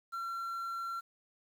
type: tone with quantisation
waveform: triangle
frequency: 1362 Hz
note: F6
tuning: 44 cents flat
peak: -34 dBFS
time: 0.12-1.01 s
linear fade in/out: 20 ms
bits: 10
effects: none